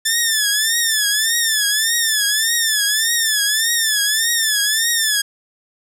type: tone with vibrato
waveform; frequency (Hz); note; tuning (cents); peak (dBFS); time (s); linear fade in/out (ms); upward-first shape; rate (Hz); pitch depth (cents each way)
10% pulse; 1760; A6; 0; -6; 0.05-5.22; 10; triangle; 1.7; 130
effects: none